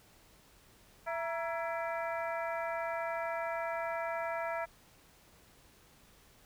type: harmonic tone with a mistuned harmonic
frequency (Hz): 333.7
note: E4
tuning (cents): +21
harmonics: 2 / 3 / 4 / 5 / 6 / 7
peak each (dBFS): -36 / -40 / -42 / -44 / -46 / -47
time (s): 1.06-4.66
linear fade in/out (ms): 20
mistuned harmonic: 3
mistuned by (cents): -94
effects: pink hiss -62 dBFS RMS until 6.45 s